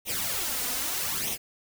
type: noise with flanger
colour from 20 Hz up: white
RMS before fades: -30 dBFS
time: 0.05-1.38 s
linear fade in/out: 50 ms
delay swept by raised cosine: 0.32 to 4.12 ms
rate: 0.8 Hz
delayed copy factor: +0.7
effects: none